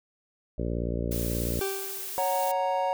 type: harmonic tone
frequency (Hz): 58.4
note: A#1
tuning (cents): +4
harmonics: 1 / 2 / 3 / 4 / 5 / 6 / 7 / 8 / 9 / 10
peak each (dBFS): -31 / -34 / -36 / -37 / -38 / -39 / -39 / -40 / -41 / -41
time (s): 0.58-1.6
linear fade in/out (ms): 5
type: noise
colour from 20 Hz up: blue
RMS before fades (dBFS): -36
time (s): 1.11-2.52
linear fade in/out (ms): 10
type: tone with exponential decay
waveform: 40% pulse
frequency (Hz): 390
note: G4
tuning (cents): -9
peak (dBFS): -25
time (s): 1.61-2.35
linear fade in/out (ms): 2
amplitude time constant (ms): 160
type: chord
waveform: triangle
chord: F# major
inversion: second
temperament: equal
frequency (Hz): 554.4 / 740 / 932.3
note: C#5 / F#5 / A#5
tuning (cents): 0 / 0 / 0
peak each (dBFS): -27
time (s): 2.18-2.93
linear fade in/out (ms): 0
effects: none